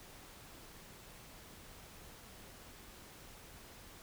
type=silence; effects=pink hiss -55 dBFS RMS until 4.02 s